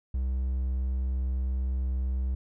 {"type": "tone", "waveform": "triangle", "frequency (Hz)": 64.4, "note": "C2", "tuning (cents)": -27, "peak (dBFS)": -24, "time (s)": [0.14, 2.35], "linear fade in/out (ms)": 5, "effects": []}